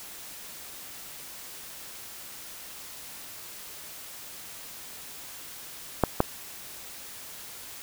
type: clicks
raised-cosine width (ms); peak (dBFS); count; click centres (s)
1; -5; 2; 6.037 / 6.204
effects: white hiss -43 dBFS RMS until 7.82 s